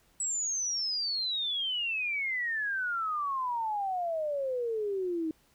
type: exponential sweep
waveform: sine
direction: down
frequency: 7902 to 311.1 Hz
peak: -29 dBFS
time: 0.2-5.31 s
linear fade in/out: 2 ms
effects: pink hiss -66 dBFS RMS until 5.54 s